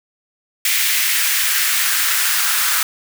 white noise with high-pass filter sweep, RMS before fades -17 dBFS, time 0.65-2.83 s, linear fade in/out 2 ms, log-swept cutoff 2100 to 1300 Hz, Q 2.1, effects none

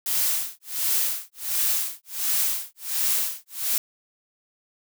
blue noise with tremolo, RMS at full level -22 dBFS, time 0.06-3.78 s, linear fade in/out 2 ms, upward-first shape sine, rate 1.4 Hz, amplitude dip 100%, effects none

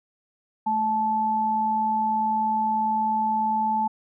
sine tone pair together, 217.7 / 870.8 Hz, A3 / A5, -18 / -18 cents, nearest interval 2 octaves, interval 2400 cents, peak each -30 / -21 dBFS, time 0.66-3.88 s, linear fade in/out 10 ms, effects none

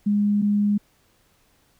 sine tone pair in turn, 205.7 / 205.7 Hz, G#3 / G#3, -16 / -16 cents, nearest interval unison, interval 0 cents, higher neither, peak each -17 dBFS, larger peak neither, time 0.06-0.42 / 0.42-0.78 s, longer neither, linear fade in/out 10 ms, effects pink hiss -62 dBFS RMS until 1.79 s

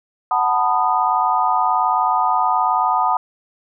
sine chord, B dominant seventh, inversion second, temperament just, 740.8 / 889 / 987.8 / 1234.7 Hz, F#5 / A5 / B5 / D#6, +2 / +18 / 0 / -14 cents, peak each -20 dBFS, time 0.31-3.17 s, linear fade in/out 2 ms, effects none

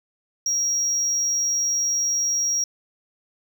triangle tone, 5650 Hz, F8, 19 cents sharp, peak -18 dBFS, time 0.46-2.64 s, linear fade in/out 2 ms, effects tanh soft clip ceiling -14 dBFS

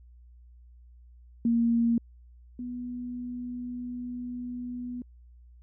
sine tone pair in turn, 233.1 / 245.8 Hz, A#3 / B3, 0 / -8 cents, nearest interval minor second, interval 92 cents, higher second, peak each -21 / -33 dBFS, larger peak first, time 1.45-1.98 / 2.59-5.02 s, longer second, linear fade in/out 2 ms, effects added 60 Hz sine -50 dBFS peak until 5.62 s

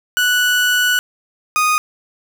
30% pulse tone pair in turn, 1478 / 1239.4 Hz, F#6 / D#6, -2 / -7 cents, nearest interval minor third, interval 305 cents, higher first, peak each -10 dBFS, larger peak neither, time 0.17-0.99 / 1.56-1.78 s, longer first, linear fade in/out 0 ms, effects none

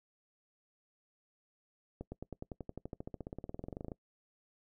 accelerating click train, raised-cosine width 2 ms, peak -28 dBFS, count 30, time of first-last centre 2.01-3.918 s, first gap 110 ms, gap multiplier 0.96, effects noise-tail reverb RT60 0.1 s tail -22 dB re dry

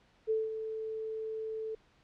sine tone with ADSR envelope, 440 Hz, A4, in tune, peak -26 dBFS, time 0.27-1.75 s, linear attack 33 ms, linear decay 190 ms, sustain -9 dB, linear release 5 ms, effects pink hiss -66 dBFS RMS until 2.03 s + low-pass 4000 Hz 12 dB/octave

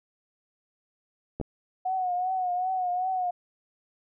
clicks, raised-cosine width 2 ms, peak -19 dBFS, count 2, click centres 1.4 / 1.413 s
sine tone with vibrato, 734 Hz, F#5, 14 cents flat, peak -25 dBFS, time 1.85-3.31 s, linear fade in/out 10 ms, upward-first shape triangle, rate 2.6 Hz, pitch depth 63 cents each way
effects none

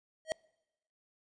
square tone with exponential growth, 635 Hz, D#5, 35 cents sharp, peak -27 dBFS, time 0.25-0.32 s, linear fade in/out 0 ms, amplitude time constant 15 ms, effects noise-tail reverb RT60 0.9 s tail -26 dB re dry + resampled to 22050 Hz

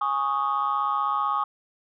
sine chord, Ab suspended fourth, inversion none, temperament equal, 830.6 / 1108.7 / 1244.5 Hz, Ab5 / Db6 / Eb6, 0 / 0 / 0 cents, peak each -28 / -25 / -25 dBFS, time 0.01-1.44 s, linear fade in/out 5 ms, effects tanh soft clip ceiling -16 dBFS

